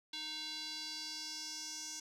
square tone with band-pass filter sweep, 310 Hz, D#4, 6 cents flat, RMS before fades -44 dBFS, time 0.13-2 s, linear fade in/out 5 ms, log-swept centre 3800 to 6100 Hz, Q 4.1, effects none

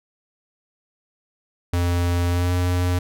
square tone with pitch glide, 87.4 to 89.34 Hz, F2 to F2, +2 to +40 cents, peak -19 dBFS, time 1.73-2.99 s, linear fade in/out 5 ms, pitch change +38 cents, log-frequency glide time 2.29-2.52 s, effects none

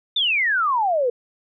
sine exponential sweep, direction down, 3660 to 466.2 Hz, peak -17 dBFS, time 0.16-1.1 s, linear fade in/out 5 ms, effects none

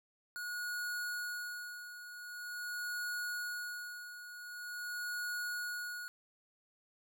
square tone with tremolo, 1451 Hz, F#6, 34 cents flat, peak -37 dBFS, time 0.36-6.08 s, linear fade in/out 0 ms, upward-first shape sine, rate 0.45 Hz, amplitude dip 70%, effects none

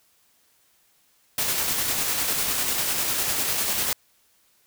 white noise with tremolo, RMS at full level -24 dBFS, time 1.38-3.93 s, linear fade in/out 2 ms, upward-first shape square, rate 10 Hz, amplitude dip 25%, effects white hiss -63 dBFS RMS until 4.66 s

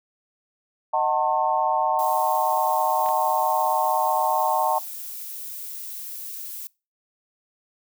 sine chord, D# diminished seventh, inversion none, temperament just, 622.3 / 746.7 / 896 / 1075.3 Hz, D#5 / F#5 / A5 / C6, 0 / +16 / +31 / +47 cents, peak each -27 / -24 / -22 / -27 dBFS, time 0.93-4.79 s, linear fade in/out 10 ms
violet noise, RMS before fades -35 dBFS, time 1.99-6.67 s, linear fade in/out 0 ms
clicks, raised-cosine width 0.3 ms, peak -23 dBFS, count 2, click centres 3.061 / 3.088 s
effects noise-tail reverb RT60 0.3 s tail -24 dB re dry

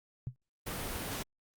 sine tone with exponential decay, 125.6 Hz, B2, 30 cents sharp, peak -30 dBFS, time 0.27-0.36 s, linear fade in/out 0 ms, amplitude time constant 18 ms
pink noise, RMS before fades -38 dBFS, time 0.66-1.23 s, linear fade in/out 10 ms
effects Opus 48 kbps

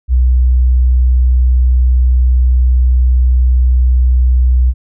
sine tone, 62.5 Hz, B1, 21 cents sharp, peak -6 dBFS, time 0.08-4.74 s, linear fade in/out 50 ms, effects none

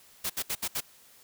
white noise bursts, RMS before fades -31 dBFS, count 5, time 0.24-0.807 s, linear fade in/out 10 ms, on 59 ms, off 68 ms, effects white hiss -57 dBFS RMS until 1.23 s

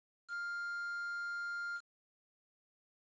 triangle tone with quantisation, 1400 Hz, F6, 4 cents sharp, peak -36 dBFS, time 0.28-1.81 s, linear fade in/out 50 ms, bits 9, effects resampled to 16000 Hz

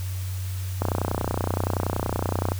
click train, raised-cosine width 1 ms, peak -10 dBFS, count 53, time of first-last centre 0.82-2.519 s, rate 30.6 Hz, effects added 93 Hz sine -27 dBFS peak until 2.59 s + white hiss -42 dBFS RMS until 2.59 s

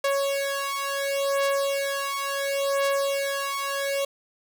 sawtooth beating tone pair, 554.4 / 555.11 Hz, C#5 / C#5, 0 / +2 cents, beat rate 0.71 Hz, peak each -23 dBFS, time 0.04-4.05 s, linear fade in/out 5 ms, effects none

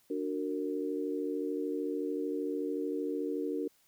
sine chord, D augmented, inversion none, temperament just, 293.7 / 367.1 / 458.9 Hz, D4 / F#4 / A#4, 0 / -14 / -27 cents, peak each -35 / -37 / -36 dBFS, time 0.1-3.68 s, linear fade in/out 5 ms, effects white hiss -68 dBFS RMS until 3.87 s

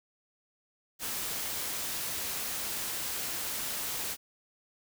white noise, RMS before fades -35 dBFS, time 0.99-4.17 s, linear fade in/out 50 ms, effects none

